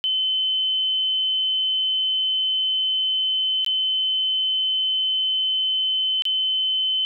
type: tone with dropouts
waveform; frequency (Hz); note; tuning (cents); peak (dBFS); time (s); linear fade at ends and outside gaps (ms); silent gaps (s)
sine; 3055; G7; -45; -19; 0.04-7.05; 0; 3.647-3.663 / 6.222-6.253
effects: none